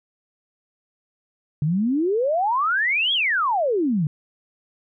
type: exponential two-way sweep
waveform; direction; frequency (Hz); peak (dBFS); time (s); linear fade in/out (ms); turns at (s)
sine; up then down; 141.1 to 3396 to 141.1; -18; 1.62-4.07; 2; 3.13
effects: none